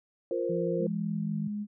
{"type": "chord", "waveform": "sine", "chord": "F suspended fourth", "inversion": "none", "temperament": "just", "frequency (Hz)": [349.2, 465.6, 523.8], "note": ["F4", "Bb4", "C5"], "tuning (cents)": [0, -2, 2], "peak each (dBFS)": -32, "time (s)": [0.31, 0.87], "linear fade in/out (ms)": 2}
{"type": "tone with pitch glide", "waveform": "sine", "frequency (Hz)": [171.7, 160.2], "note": ["F3", "E3"], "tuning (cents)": [-29, -49], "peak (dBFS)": -32, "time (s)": [0.49, 1.48], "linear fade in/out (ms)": 10, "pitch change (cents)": -120, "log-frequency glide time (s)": [0.86, 1.36]}
{"type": "tone", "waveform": "sine", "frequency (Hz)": 207.7, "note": "G#3", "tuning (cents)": 0, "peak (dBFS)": -31, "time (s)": [0.78, 1.67], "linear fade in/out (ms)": 50}
{"effects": []}